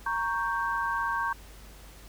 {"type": "chord", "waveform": "sine", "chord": "G diminished", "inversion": "first", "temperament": "equal", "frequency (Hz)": [932.3, 1108.7, 1568], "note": ["Bb5", "Db6", "G6"], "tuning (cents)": [0, 0, 0], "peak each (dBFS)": -31, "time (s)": [0.06, 1.33], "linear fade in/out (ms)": 5, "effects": ["added 50 Hz sine -48 dBFS peak until 2.08 s", "pink hiss -52 dBFS RMS until 2.08 s"]}